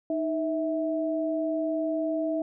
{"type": "tone pair together", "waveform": "sine", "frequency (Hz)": [311.8, 651.6], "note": ["D#4", "E5"], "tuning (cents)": [4, -20], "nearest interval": "octave + minor second", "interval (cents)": 1276, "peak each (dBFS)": -28, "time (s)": [0.1, 2.42], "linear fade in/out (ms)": 2, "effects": []}